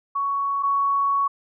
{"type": "tone pair in turn", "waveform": "sine", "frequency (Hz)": [1116, 1116], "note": ["C#6", "C#6"], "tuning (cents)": [11, 11], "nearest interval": "unison", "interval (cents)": 0, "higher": "neither", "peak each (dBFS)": [-21, -18], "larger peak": "second", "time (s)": [[0.15, 0.63], [0.63, 1.28]], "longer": "second", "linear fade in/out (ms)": 10, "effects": []}